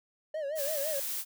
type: tone with vibrato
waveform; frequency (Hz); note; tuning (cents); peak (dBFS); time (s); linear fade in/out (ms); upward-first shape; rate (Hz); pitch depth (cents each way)
triangle; 592; D5; +14; -30; 0.34-1; 5; sine; 5.9; 130
type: noise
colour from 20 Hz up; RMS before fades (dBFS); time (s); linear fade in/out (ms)
blue; -35; 0.55-1.25; 50
effects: none